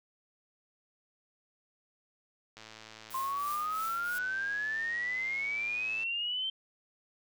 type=click train; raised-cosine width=0.2 ms; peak=-31 dBFS; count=382; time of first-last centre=2.57-6.034 s; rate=110 Hz
type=noise with tremolo; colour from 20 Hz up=blue; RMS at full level=-43 dBFS; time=3.1-4.19 s; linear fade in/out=10 ms; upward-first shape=triangle; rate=3 Hz; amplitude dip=85%
type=exponential sweep; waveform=sine; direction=up; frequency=1046.5 to 3136 Hz; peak=-31 dBFS; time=3.14-6.5 s; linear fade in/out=5 ms
effects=none